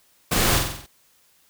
pink noise with echo, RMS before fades -21 dBFS, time 0.31-0.59 s, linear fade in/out 10 ms, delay 46 ms, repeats 6, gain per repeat -4 dB, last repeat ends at 0.866 s, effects white hiss -60 dBFS RMS until 1.49 s

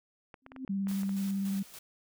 clicks, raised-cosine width 0.5 ms, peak -32 dBFS, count 9, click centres 0.342 / 0.464 / 0.519 / 0.563 / 0.678 / 0.871 / 0.914 / 1.033 / 1.093 s
sine tone with exponential growth, 261.6 Hz, C4, in tune, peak -33 dBFS, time 0.42-0.65 s, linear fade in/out 2 ms, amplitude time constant 50 ms
sine tone with vibrato, 196 Hz, G3, in tune, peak -29 dBFS, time 0.69-1.63 s, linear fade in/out 10 ms, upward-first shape sine, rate 18 Hz, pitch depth 18 cents each way
white noise with tremolo, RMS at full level -47 dBFS, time 0.88-1.79 s, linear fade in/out 5 ms, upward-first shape square, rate 3.5 Hz, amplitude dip 55%
effects none

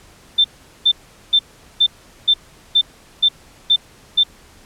sine tone bursts, 3563 Hz, A7, 21 cents sharp, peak -9 dBFS, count 9, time 0.38-4.236 s, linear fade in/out 10 ms, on 64 ms, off 410 ms, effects pink hiss -47 dBFS RMS until 4.65 s + low-pass 11000 Hz 12 dB/octave

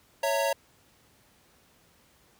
square chord, A# diminished, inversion first, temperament equal with one note detuned, 554.4 / 659.3 / 918.4 Hz, C#5 / E5 / A#5, 0 / 0 / -26 cents, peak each -28 / -31 / -31 dBFS, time 0.23-0.53 s, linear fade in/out 5 ms, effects pink hiss -62 dBFS RMS until 2.39 s + high-pass 60 Hz 12 dB/octave

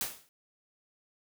white noise with exponential decay, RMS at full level -30 dBFS, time 0.01-0.29 s, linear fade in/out 1 ms, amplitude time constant 59 ms, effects none

